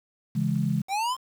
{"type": "chord", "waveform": "sine", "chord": "C# minor", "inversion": "none", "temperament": "just", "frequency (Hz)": [138.59, 166.31, 207.9], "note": ["C#3", "E3", "G#3"], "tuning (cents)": [0, 16, 2], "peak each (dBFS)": -27, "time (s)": [0.35, 0.82], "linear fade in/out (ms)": 10}
{"type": "linear sweep", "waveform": "square", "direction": "up", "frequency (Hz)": [745, 1065], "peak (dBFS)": -25, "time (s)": [0.88, 1.17], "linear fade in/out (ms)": 50}
{"effects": ["low-pass 11000 Hz 12 dB/octave", "8-bit"]}